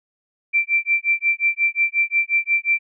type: tone with tremolo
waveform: sine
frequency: 2349 Hz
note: D7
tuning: in tune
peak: -13 dBFS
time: 0.53-2.79 s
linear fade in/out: 20 ms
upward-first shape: sine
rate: 5.6 Hz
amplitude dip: 100%
effects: none